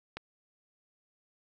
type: click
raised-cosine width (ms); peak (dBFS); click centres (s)
0.3; -22; 0.17
effects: none